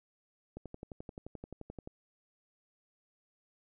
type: click train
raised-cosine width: 2 ms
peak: -30 dBFS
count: 16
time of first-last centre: 0.57-1.874 s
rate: 11.5 Hz
effects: none